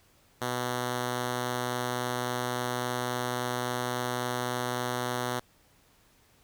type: tone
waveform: 5% pulse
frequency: 123.6 Hz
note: B2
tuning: 2 cents sharp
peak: -18 dBFS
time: 0.41-5.4 s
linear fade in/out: 10 ms
effects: pink hiss -63 dBFS RMS until 6.43 s